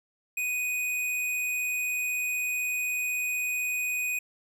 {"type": "tone", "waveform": "square", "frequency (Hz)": 2489, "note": "D#7", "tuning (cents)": 0, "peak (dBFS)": -28, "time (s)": [0.37, 4.19], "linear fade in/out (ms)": 5, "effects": []}